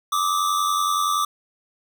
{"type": "tone pair together", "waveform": "square", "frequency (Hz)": [1174.7, 1265.3], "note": ["D6", "D#6"], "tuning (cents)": [0, 29], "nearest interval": "minor second", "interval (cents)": 129, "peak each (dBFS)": [-21, -27], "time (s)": [0.12, 1.25], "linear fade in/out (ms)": 5, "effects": []}